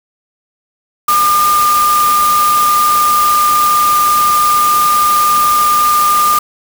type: tone in noise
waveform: sine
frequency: 1206 Hz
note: D6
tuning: 46 cents sharp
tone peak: -8 dBFS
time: 1.08-6.39 s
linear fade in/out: 5 ms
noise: white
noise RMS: -19 dBFS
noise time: 1.08-6.39 s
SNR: +8 dB
effects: none